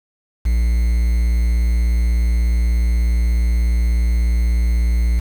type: tone with quantisation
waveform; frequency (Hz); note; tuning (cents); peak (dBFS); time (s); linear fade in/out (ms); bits
triangle; 58.3; A#1; +1; -11; 0.45-5.2; 10; 6
effects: none